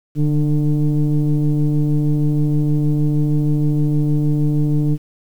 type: tone with frequency modulation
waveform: sine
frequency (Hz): 147.8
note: D3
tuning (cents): +11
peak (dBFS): -12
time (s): 0.15-4.98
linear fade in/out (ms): 50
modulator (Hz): 151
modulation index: 0.98
effects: tanh soft clip ceiling -9 dBFS + 8-bit